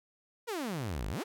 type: exponential two-way sweep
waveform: sawtooth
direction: down then up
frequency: 500 to 46.25 to 500 Hz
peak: -30 dBFS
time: 0.47-1.24 s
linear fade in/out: 20 ms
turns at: 1.08 s
effects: none